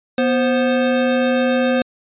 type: tone pair together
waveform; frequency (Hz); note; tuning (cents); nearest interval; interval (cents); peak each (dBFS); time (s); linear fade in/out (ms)
square; 244.7 / 523.3; B3 / C5; -16 / 0; octave + minor second; 1316; -18; 0.18-1.82; 2
effects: resampled to 8000 Hz